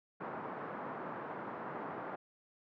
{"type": "band-pass noise", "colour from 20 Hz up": "white", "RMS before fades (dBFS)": -43, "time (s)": [0.2, 2.16], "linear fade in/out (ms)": 10, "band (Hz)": [140, 1300], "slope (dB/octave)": 24, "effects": []}